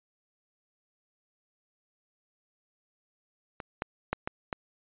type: clicks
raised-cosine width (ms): 0.5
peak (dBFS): -22 / -15 / -12 / -16 / -16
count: 5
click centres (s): 3.602 / 3.821 / 4.13 / 4.275 / 4.528
effects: resampled to 8000 Hz